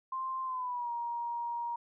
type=tone with pitch glide; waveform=sine; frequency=1048 to 944.5 Hz; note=C6 to A#5; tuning=+2 to +22 cents; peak=-33 dBFS; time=0.12-1.76 s; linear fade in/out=5 ms; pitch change=-180 cents; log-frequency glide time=0.44-0.91 s; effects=none